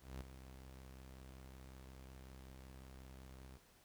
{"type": "tone with ADSR envelope", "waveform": "sawtooth", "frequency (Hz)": 65.41, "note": "C2", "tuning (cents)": 0, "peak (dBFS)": -40, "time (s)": [0, 3.58], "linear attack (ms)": 210, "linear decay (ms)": 11, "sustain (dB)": -10, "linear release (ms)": 17, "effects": ["pink hiss -68 dBFS RMS until 3.84 s"]}